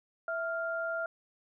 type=tone pair together; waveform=sine; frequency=659.3 / 1395.8 Hz; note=E5 / F6; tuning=0 / -1 cents; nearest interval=octave + minor second; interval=1299 cents; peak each=-34 / -34 dBFS; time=0.28-1.06 s; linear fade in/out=2 ms; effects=none